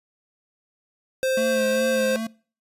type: tone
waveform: square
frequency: 523.3 Hz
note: C5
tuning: in tune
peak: -21 dBFS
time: 1.23-2.16 s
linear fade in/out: 0 ms
type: tone with vibrato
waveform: square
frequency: 220 Hz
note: A3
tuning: in tune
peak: -27 dBFS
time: 1.37-2.27 s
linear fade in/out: 5 ms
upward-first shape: sine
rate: 2.5 Hz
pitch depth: 44 cents each way
effects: noise-tail reverb RT60 0.4 s tail -23 dB re dry + resampled to 32000 Hz